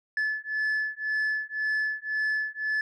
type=beating tone pair; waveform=sine; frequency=1728 / 1729.9 Hz; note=A6 / A6; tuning=-32 / -30 cents; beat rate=1.9 Hz; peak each=-27 dBFS; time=0.17-2.81 s; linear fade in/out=2 ms; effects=tanh soft clip ceiling -23 dBFS